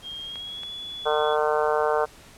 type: tone with pitch glide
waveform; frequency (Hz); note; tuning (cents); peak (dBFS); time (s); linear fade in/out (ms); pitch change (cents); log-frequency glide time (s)
sine; 3225 to 3417; G7 to G#7; +48 to +49; -33; 0.02-1.37; 50; +101; 0.23-0.71
type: clicks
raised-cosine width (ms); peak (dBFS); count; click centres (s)
0.3; -24; 2; 0.357 / 0.634
type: harmonic tone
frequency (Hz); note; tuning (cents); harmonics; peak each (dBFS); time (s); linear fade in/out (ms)
151.6; D#3; -45; 3 / 4 / 5 / 6 / 7 / 8 / 9 / 10; -24 / -26 / -28 / -30 / -31 / -32 / -33 / -34; 1.05-2.06; 20
effects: pink hiss -49 dBFS RMS until 2.37 s + low-pass 11000 Hz 12 dB/octave